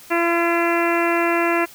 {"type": "harmonic tone", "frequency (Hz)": 340, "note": "F4", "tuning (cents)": -46, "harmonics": [1, 2, 3, 4, 5, 6, 7, 8], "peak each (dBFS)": [-20, -23, -25, -26, -27, -28, -28, -29], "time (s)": [0.1, 1.66], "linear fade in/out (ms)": 20, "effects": ["white hiss -44 dBFS RMS until 1.74 s"]}